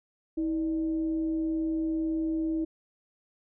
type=tone with frequency modulation; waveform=sine; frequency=321 Hz; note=E4; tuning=46 cents flat; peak=-26 dBFS; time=0.37-2.65 s; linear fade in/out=10 ms; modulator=276 Hz; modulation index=0.25; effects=none